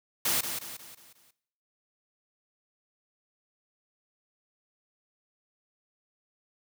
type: noise with echo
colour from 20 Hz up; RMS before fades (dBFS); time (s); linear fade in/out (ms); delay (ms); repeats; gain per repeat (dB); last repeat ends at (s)
white; -27; 0.25-0.41; 5; 180; 5; -7; 1.31
effects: noise-tail reverb RT60 0.7 s tail -19 dB re dry + high-pass 80 Hz 12 dB/octave